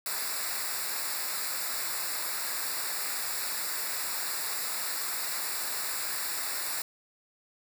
white noise with comb filter, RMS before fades -33 dBFS, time 0.06-6.82 s, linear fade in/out 2 ms, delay 0.32 ms, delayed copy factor -0.85, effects none

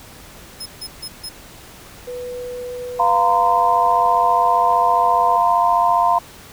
sawtooth tone bursts, 5150 Hz, E8, 41 cents flat, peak -25 dBFS, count 4, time 0.6-1.294 s, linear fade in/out 10 ms, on 61 ms, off 150 ms
sine tone, 493.9 Hz, B4, in tune, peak -26 dBFS, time 2.07-5.37 s, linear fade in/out 10 ms
sine chord, F suspended fourth, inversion none, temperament equal with one note detuned, 698.5 / 932.3 / 1027.3 Hz, F5 / Bb5 / C6, 0 / 0 / -32 cents, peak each -17 dBFS, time 2.99-6.19 s, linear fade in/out 10 ms
effects pink hiss -41 dBFS RMS until 6.52 s

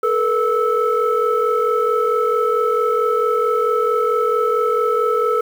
sine tone cluster, 435.8 / 480.3 / 1309 Hz, A4 / B4 / E6, -17 / -48 / -13 cents, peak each -18 dBFS, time 0.03-5.41 s, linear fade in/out 5 ms, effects tanh soft clip ceiling -8 dBFS + 7-bit

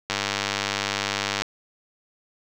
click train, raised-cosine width 0.2 ms, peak -6 dBFS, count 133, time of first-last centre 0.1-1.42 s, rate 100 Hz, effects none

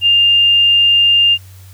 sine tone, 2804 Hz, F7, 6 cents sharp, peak -7 dBFS, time 0.01-1.38 s, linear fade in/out 50 ms, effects added 94 Hz sine -35 dBFS peak until 1.73 s + white hiss -46 dBFS RMS until 1.73 s

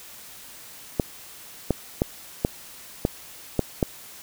clicks, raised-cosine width 2 ms, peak -6 dBFS, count 7, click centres 0.998 / 1.707 / 2.019 / 2.449 / 3.051 / 3.593 / 3.828 s, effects white hiss -44 dBFS RMS until 4.22 s

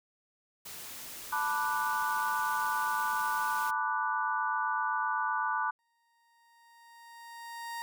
white noise, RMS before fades -44 dBFS, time 0.65-3.71 s, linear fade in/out 10 ms
sine chord, B minor seventh, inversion third, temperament equal, 880 / 987.8 / 1174.7 / 1480 Hz, A5 / B5 / D6 / F#6, 0 / 0 / 0 / 0 cents, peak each -34 dBFS, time 1.32-5.71 s, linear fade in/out 10 ms
30% pulse tone with exponential growth, 932 Hz, A#5, 1 cent flat, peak -33 dBFS, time 5.79-7.82 s, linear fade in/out 0 ms, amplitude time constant 440 ms
effects none

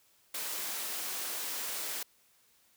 white high-pass noise, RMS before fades -37 dBFS, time 0.34-2.03 s, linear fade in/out 5 ms, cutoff 300 Hz, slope 12 dB/octave, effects white hiss -67 dBFS RMS until 2.76 s

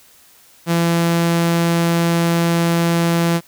sawtooth tone, 168.9 Hz, E3, 42 cents sharp, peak -10 dBFS, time 0.66-3.41 s, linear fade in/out 50 ms, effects white hiss -49 dBFS RMS until 3.47 s

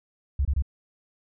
sine tone bursts, 69.3 Hz, C#2, in tune, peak -20 dBFS, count 3, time 0.39-0.623 s, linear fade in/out 5 ms, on 61 ms, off 25 ms, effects none

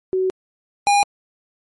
sine / square tone pair in turn, 374.8 / 812.7 Hz, F#4 / G#5, +22 / -38 cents, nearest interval octave + minor second, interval 1340 cents, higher second, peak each -16 / -13 dBFS, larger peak second, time 0.13-0.3 / 0.87-1.03 s, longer first, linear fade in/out 0 ms, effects MP3 48 kbps

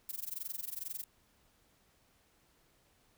violet noise with amplitude modulation, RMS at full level -38 dBFS, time 0.09-1.04 s, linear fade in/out 2 ms, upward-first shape sine, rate 22.2 Hz, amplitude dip 95%, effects pink hiss -70 dBFS RMS until 3.17 s

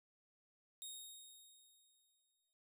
15% pulse tone with exponential decay, 3729 Hz, A#7, in tune, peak -39 dBFS, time 0.82-2.53 s, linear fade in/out 0 ms, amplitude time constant 370 ms, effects none

